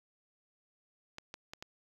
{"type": "clicks", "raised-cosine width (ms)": 0.2, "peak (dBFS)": -26, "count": 4, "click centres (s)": [1.184, 1.341, 1.535, 1.625], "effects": ["9-bit"]}